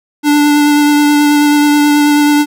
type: tone with vibrato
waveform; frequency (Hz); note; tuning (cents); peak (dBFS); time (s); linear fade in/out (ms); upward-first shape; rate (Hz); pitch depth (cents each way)
square; 293.7; D4; 0; -7; 0.23-2.46; 50; triangle; 9.3; 15
effects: none